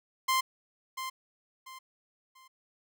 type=tone with echo; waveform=sawtooth; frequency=1046 Hz; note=C6; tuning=1 cent flat; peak=-21 dBFS; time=0.28-0.41 s; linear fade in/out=10 ms; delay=690 ms; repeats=3; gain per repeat=-10 dB; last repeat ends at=2.48 s; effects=none